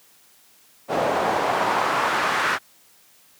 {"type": "noise with band-pass filter sweep", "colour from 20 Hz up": "pink", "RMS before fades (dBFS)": -22, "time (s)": [0.88, 2.59], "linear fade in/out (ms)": 50, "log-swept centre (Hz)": [610, 1500], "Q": 1.6, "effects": ["white hiss -55 dBFS RMS until 3.39 s", "high-pass 100 Hz 12 dB/octave"]}